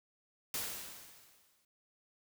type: noise with exponential decay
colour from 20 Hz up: white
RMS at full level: -36 dBFS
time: 0.54-1.65 s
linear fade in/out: 2 ms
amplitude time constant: 240 ms
effects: none